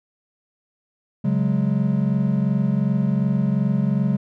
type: chord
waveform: triangle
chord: C# suspended fourth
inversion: none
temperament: equal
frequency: 138.59 / 185 / 207.7 Hz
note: C#3 / F#3 / G#3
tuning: 0 / 0 / 0 cents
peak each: -20 dBFS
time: 1.24-4.17 s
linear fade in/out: 10 ms
effects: none

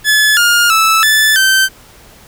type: tone with pitch steps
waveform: sawtooth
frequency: 1718 / 1416 / 1312 / 1746 / 1549 Hz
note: A6 / F6 / E6 / A6 / G6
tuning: -42 / +23 / -9 / -14 / -21 cents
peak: -4 dBFS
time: 0.04-1.69 s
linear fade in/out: 50 ms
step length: 330 ms
effects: pink hiss -41 dBFS RMS until 2.27 s

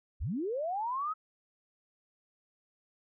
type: linear sweep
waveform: sine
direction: up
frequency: 39.79 to 1299 Hz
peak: -31 dBFS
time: 0.2-1.14 s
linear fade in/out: 20 ms
effects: none

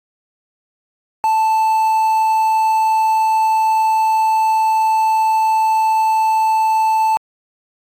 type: tone with quantisation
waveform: triangle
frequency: 880 Hz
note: A5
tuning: in tune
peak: -10 dBFS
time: 1.24-7.17 s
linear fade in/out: 0 ms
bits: 6
effects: AAC 48 kbps

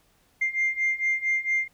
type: beating tone pair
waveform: sine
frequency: 2100 / 2104.4 Hz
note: C7 / C7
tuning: +6 / +9 cents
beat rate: 4.4 Hz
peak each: -26 / -24 dBFS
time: 0.41-1.68 s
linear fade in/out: 10 ms
effects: tanh soft clip ceiling -17 dBFS + pink hiss -64 dBFS RMS until 1.73 s

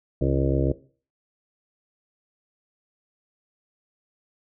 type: harmonic tone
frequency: 67.4 Hz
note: C#2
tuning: 48 cents flat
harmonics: 1 / 2 / 4 / 5 / 6 / 7 / 8 / 9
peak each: -26 / -24 / -28 / -27 / -33 / -30 / -32 / -33 dBFS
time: 0.21-0.72 s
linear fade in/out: 5 ms
effects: noise-tail reverb RT60 0.4 s tail -18 dB re dry

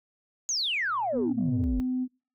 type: exponential sweep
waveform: sine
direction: down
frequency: 6810 to 43.65 Hz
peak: -25 dBFS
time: 0.49-1.8 s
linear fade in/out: 0 ms
type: tone with exponential growth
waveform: sine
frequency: 116.54 Hz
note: A#2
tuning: in tune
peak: -27 dBFS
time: 0.76-1.64 s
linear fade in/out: 0 ms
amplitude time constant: 190 ms
type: tone with pitch glide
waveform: sine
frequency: 246.9 to 254.3 Hz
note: B3 to C4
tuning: 0 to -49 cents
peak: -25 dBFS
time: 1.12-2.08 s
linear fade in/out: 50 ms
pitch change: +51 cents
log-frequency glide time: 1.37-1.69 s
effects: noise-tail reverb RT60 0.4 s tail -26 dB re dry + tanh soft clip ceiling -19 dBFS

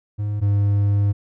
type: tone pair in turn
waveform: triangle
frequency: 103.83 / 101.4 Hz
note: G#2 / G#2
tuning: 0 / -41 cents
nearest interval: unison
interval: 41 cents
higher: first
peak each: -19 / -13 dBFS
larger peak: second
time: 0.18-0.41 / 0.41-1.13 s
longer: second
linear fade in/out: 20 ms
effects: none

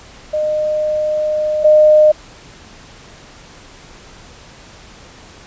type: tone pair in turn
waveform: sine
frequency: 611 / 611 Hz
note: D#5 / D#5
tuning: -32 / -32 cents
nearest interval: unison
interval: 0 cents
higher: neither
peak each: -14 / -5 dBFS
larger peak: second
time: 0.33-1.64 / 1.64-2.12 s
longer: first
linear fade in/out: 10 ms
effects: pink hiss -40 dBFS RMS until 5.46 s + resampled to 16000 Hz

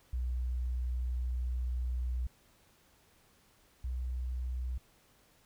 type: tone pair in turn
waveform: sine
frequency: 61.74 / 62.49 Hz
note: B1 / B1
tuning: 0 / +21 cents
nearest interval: unison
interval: 21 cents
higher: second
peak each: -31 / -33 dBFS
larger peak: first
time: 0.13-2.27 / 3.84-4.78 s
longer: first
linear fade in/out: 5 ms
effects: pink hiss -66 dBFS RMS until 5.45 s

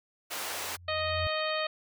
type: high-pass noise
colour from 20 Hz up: pink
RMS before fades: -36 dBFS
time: 0.3-0.77 s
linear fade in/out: 20 ms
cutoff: 610 Hz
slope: 12 dB/octave
type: tone with exponential growth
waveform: sine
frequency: 87.7 Hz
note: F2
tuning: 8 cents sharp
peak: -30 dBFS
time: 0.3-1.27 s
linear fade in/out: 0 ms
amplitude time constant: 210 ms
type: harmonic tone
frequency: 622.3 Hz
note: D#5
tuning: in tune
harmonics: 1 / 2 / 3 / 4 / 5 / 6 / 7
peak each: -32 / -35 / -37 / -38 / -39 / -40 / -40 dBFS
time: 0.88-1.67 s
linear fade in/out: 5 ms
effects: none

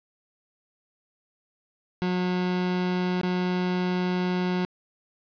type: tone with dropouts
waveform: 30% pulse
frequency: 181.2 Hz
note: F#3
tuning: 36 cents flat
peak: -21 dBFS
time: 2.02-4.65 s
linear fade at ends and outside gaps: 0 ms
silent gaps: 3.213-3.233 s
effects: resampled to 11025 Hz + 9-bit

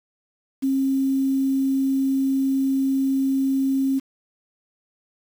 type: tone with quantisation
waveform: sine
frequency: 269.1 Hz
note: C4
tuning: 49 cents sharp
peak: -18 dBFS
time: 0.62-4 s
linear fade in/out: 20 ms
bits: 7
effects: none

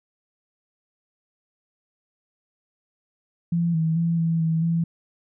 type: tone with pitch steps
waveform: sine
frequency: 169.9 / 161 / 167.6 / 164.7 / 162 / 166.8 Hz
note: F3 / E3 / E3 / E3 / E3 / E3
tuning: -47 / -41 / +29 / -1 / -30 / +21 cents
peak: -19 dBFS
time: 3.52-4.84 s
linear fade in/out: 5 ms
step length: 220 ms
effects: none

